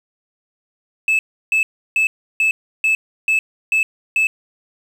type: tone bursts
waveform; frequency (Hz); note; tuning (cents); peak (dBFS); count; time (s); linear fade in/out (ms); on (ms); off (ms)
sine; 2612; E7; -17; -10; 8; 1.08-4.27; 2; 110; 330
effects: tanh soft clip ceiling -12 dBFS + 7-bit